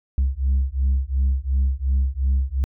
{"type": "beating tone pair", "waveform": "sine", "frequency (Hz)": [65.41, 68.21], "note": ["C2", "C#2"], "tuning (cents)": [0, -27], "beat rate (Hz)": 2.8, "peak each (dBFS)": -19, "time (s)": [0.18, 2.64], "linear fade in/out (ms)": 0, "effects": ["tanh soft clip ceiling -14 dBFS"]}